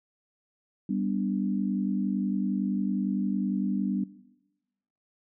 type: chord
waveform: sine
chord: G major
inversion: none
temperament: equal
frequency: 196 / 246.9 / 293.7 Hz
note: G3 / B3 / D4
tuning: 0 / 0 / 0 cents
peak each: -28 / -31 / -32 dBFS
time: 0.89-4.04 s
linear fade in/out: 5 ms
effects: noise-tail reverb RT60 1.0 s tail -18 dB re dry